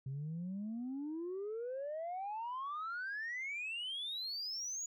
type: exponential sweep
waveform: sine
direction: up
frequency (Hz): 130 to 6900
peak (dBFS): -37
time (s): 0.06-4.86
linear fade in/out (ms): 5
effects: tanh soft clip ceiling -36 dBFS